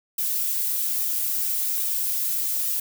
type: noise with flanger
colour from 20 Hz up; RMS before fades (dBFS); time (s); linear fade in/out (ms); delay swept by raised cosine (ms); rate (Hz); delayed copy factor
violet; -25; 0.18-2.8; 5; 1.6 to 6.5; 1.2; +0.7
effects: none